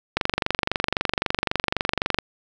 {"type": "click train", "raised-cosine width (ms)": 0.3, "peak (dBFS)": -4, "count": 49, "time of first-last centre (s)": [0.17, 2.187], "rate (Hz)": 23.8, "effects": []}